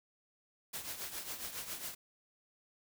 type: noise with tremolo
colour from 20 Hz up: white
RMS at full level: -40 dBFS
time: 0.73-1.95 s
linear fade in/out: 10 ms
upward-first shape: triangle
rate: 7.3 Hz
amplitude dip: 70%
effects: none